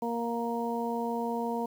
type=harmonic tone; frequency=233.9 Hz; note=A#3; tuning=6 cents sharp; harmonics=1 / 2 / 3 / 4; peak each=-33 / -34 / -37 / -35 dBFS; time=0.02-1.66 s; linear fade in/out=5 ms; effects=9-bit